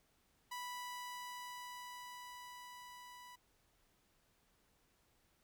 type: tone with level ramp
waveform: sawtooth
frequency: 986 Hz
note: B5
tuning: 3 cents flat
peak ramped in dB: -39 to -50 dBFS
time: 0.51-3.36 s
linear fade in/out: 10 ms
effects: pink hiss -75 dBFS RMS until 5.43 s